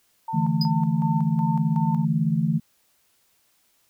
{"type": "tone with tremolo", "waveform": "sine", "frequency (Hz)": 899, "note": "A5", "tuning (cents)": 37, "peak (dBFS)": -27, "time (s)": [0.28, 2.05], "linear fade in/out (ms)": 5, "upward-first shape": "square", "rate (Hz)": 2.7, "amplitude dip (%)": 70}
{"type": "chord", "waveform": "sine", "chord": "D suspended second", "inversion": "none", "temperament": "equal", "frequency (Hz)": [146.83, 164.81, 220], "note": ["D3", "E3", "A3"], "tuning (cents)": [0, 0, 0], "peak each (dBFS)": [-25, -22, -25], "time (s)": [0.33, 2.6], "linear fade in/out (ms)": 20}
{"type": "tone with exponential decay", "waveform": "triangle", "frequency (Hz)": 4978, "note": "D#8", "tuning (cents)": 0, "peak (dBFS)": -20, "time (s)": [0.61, 0.71], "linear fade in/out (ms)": 5, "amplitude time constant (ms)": 21}
{"effects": ["white hiss -65 dBFS RMS until 3.89 s"]}